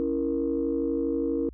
sine chord, A# diminished, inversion first, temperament equal, 277.2 / 329.6 / 466.2 Hz, C#4 / E4 / A#4, 0 / 0 / 0 cents, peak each -28 dBFS, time 0-1.49 s, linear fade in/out 0 ms, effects tanh soft clip ceiling -16 dBFS + added 60 Hz sine -43 dBFS peak until 1.53 s

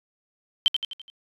sine tone with echo, 3118 Hz, G7, 10 cents flat, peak -14 dBFS, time 0.66-0.68 s, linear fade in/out 0 ms, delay 84 ms, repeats 5, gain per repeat -6 dB, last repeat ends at 1.1 s, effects resampled to 32000 Hz

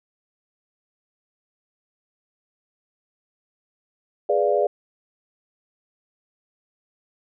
sine chord, G# diminished seventh, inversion none, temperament equal, 415.3 / 493.9 / 587.3 / 698.5 Hz, G#4 / B4 / D5 / F5, 0 / 0 / 0 / 0 cents, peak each -22 / -24 / -21 / -25 dBFS, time 4.29-4.67 s, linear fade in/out 5 ms, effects none

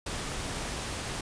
pink noise, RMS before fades -35 dBFS, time 0.06-1.21 s, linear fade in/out 5 ms, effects resampled to 22050 Hz

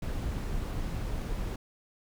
brown noise, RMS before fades -33 dBFS, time 0.02-1.56 s, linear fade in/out 5 ms, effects none

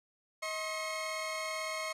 sawtooth tone cluster, 634 / 1067 / 2172 Hz, D#5 / C6 / C#7, +32 / +34 / -36 cents, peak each -35 / -37 / -36 dBFS, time 0.42-1.93 s, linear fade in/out 10 ms, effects low-pass 10000 Hz 12 dB/octave

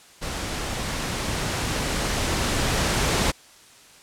pink noise with level ramp, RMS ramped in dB -30 to -21 dBFS, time 0.21-3.32 s, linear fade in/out 20 ms, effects white hiss -50 dBFS RMS until 4.02 s + low-pass 9000 Hz 12 dB/octave

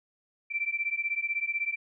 sine beating tone pair, 2334 / 2350 Hz, D7 / D7, -11 / +1 cents, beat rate 16 Hz, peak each -31 dBFS, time 0.5-1.76 s, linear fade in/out 20 ms, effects none

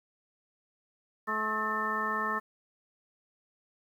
harmonic tone with a mistuned harmonic, 215.5 Hz, A3, 36 cents flat, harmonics 1 / 2 / 3 / 4 / 5 / 6 / 8, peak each -40 / -40 / -44 / -42 / -33 / -34 / -34 dBFS, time 1.27-2.4 s, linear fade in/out 20 ms, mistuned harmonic 8, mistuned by +64 cents, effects 10-bit

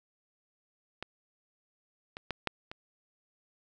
clicks, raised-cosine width 0.3 ms, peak -21 / -24 / -17 / -13 / -25 dBFS, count 5, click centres 1.026 / 2.169 / 2.307 / 2.473 / 2.715 s, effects none

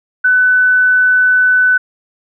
sine tone, 1500 Hz, F#6, 23 cents sharp, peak -7 dBFS, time 0.24-1.78 s, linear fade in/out 10 ms, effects none

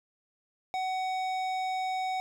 sine tone with hard clipping, 750 Hz, F#5, 23 cents sharp, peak -31 dBFS, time 0.74-2.2 s, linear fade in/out 0 ms, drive 13 dB, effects none

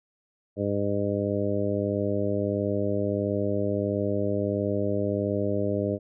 harmonic tone, 101.5 Hz, G#2, 39 cents flat, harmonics 1 / 2 / 3 / 4 / 5 / 6, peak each -31 / -31 / -31 / -31 / -31 / -31 dBFS, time 0.56-5.99 s, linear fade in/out 50 ms, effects none

